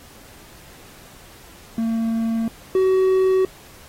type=tone pair in turn; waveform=triangle; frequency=226.7 / 377 Hz; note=A#3 / F#4; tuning=-48 / +32 cents; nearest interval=major sixth; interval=880 cents; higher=second; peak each=-17 / -12 dBFS; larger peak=second; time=1.78-2.48 / 2.75-3.45 s; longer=neither; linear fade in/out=2 ms; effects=pink hiss -46 dBFS RMS until 3.88 s + AAC 48 kbps